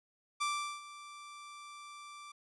sawtooth tone with ADSR envelope, 1173 Hz, D6, 2 cents flat, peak -27 dBFS, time 0.4-2.32 s, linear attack 17 ms, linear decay 390 ms, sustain -17 dB, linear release 7 ms, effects resampled to 24000 Hz

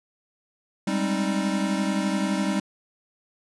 square chord, Ab major seventh, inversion third, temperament equal with one note detuned, 196 / 207.7 / 264.7 / 311.1 Hz, G3 / Ab3 / C4 / Eb4, 0 / 0 / +20 / 0 cents, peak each -26 / -32 / -32 / -30 dBFS, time 0.87-2.6 s, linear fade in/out 5 ms, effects resampled to 24000 Hz

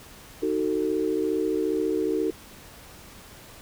sine chord, D# diminished, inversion none, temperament just, 311.1 / 373.4 / 448 Hz, D#4 / F#4 / A4, 0 / +16 / +31 cents, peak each -27 dBFS, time 0.42-2.31 s, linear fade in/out 10 ms, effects pink hiss -47 dBFS RMS until 3.61 s

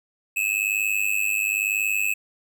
square tone with amplitude modulation, 2587 Hz, E7, 33 cents flat, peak -18 dBFS, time 0.36-2.14 s, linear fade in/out 10 ms, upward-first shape sine, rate 101 Hz, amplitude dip 90%, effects none

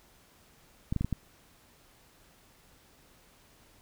clicks, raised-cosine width 5 ms, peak -17 dBFS, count 5, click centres 0.925 / 0.963 / 1.01 / 1.046 / 1.127 s, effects pink hiss -61 dBFS RMS until 3.81 s

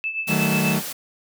sine tone with tremolo, 2628 Hz, E7, 6 cents flat, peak -21 dBFS, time 0.04-0.75 s, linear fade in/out 0 ms, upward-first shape triangle, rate 8.2 Hz, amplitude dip 75%
40% pulse chord, D# diminished, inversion none, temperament equal with one note detuned, 155.56 / 188.45 / 220 Hz, D#3 / F#3 / A3, 0 / +32 / 0 cents, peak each -23 dBFS, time 0.27-0.82 s, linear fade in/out 50 ms
white high-pass noise, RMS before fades -31 dBFS, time 0.27-0.93 s, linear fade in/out 10 ms, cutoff 120 Hz, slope 24 dB/octave
effects none

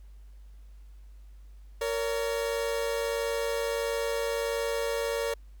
40% pulse tone pair together, 463.5 / 565 Hz, A#4 / C#5, -10 / +33 cents, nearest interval minor third, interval 343 cents, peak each -29 / -31 dBFS, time 1.81-5.34 s, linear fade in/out 5 ms, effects added 50 Hz sine -46 dBFS peak until 5.6 s + pink hiss -69 dBFS RMS until 5.6 s

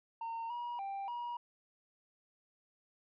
sine tone with pitch steps, 915 / 959 / 788 / 958 Hz, A#5 / A#5 / G5 / A#5, -32 / +49 / +9 / +47 cents, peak -35 dBFS, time 0.21-1.37 s, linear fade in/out 5 ms, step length 290 ms, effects tanh soft clip ceiling -37 dBFS

